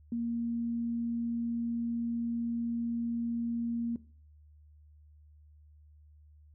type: tone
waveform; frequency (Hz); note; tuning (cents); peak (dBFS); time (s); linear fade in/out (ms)
sine; 233.9; A#3; +6; -30; 0.12-3.96; 2
effects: noise-tail reverb RT60 0.4 s tail -17 dB re dry + added 75 Hz sine -55 dBFS peak until 6.54 s